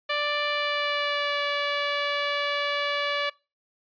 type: tone with pitch glide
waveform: 10% pulse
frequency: 587.3 to 576.2 Hz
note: D5 to D5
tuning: 0 to -33 cents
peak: -16 dBFS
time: 0.09-3.3 s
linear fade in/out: 10 ms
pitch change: -33 cents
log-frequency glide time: 0.48-1.43 s
effects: noise-tail reverb RT60 0.3 s tail -24 dB re dry + resampled to 11025 Hz